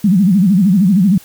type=tone with vibrato; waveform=sine; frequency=191.6 Hz; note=G3; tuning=39 cents flat; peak=-7 dBFS; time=0.04-1.18 s; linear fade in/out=5 ms; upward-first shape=sine; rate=13 Hz; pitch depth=190 cents each way; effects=white hiss -41 dBFS RMS until 1.24 s